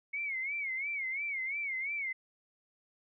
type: tone with vibrato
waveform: sine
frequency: 2194 Hz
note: C#7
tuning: 18 cents flat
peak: -33 dBFS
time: 0.13-2.13 s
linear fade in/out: 10 ms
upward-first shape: sine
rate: 2.9 Hz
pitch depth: 120 cents each way
effects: none